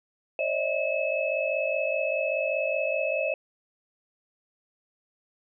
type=tone cluster; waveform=sine; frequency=542 / 598 / 643 / 2590 Hz; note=C#5 / D5 / E5 / E7; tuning=-39 / +31 / -43 / -31 cents; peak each=-30 dBFS; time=0.39-3.34 s; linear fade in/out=2 ms; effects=none